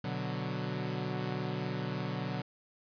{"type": "chord", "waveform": "sawtooth", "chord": "B minor", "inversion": "none", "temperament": "equal", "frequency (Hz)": [123.47, 146.83, 185], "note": ["B2", "D3", "F#3"], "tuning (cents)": [0, 0, 0], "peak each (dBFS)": -34, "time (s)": [0.04, 2.42], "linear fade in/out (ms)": 5, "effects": ["resampled to 11025 Hz"]}